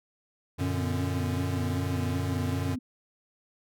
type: chord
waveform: square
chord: Gb augmented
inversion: none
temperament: equal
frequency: 92.5 / 116.54 / 146.83 Hz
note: Gb2 / Bb2 / D3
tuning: 0 / 0 / 0 cents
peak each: -31 / -36 / -35 dBFS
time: 0.58-2.76 s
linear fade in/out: 20 ms
type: tone with vibrato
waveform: sine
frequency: 261.6 Hz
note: C4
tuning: in tune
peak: -32 dBFS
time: 0.6-2.79 s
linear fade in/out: 10 ms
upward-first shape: sine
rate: 2.6 Hz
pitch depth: 87 cents each way
effects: none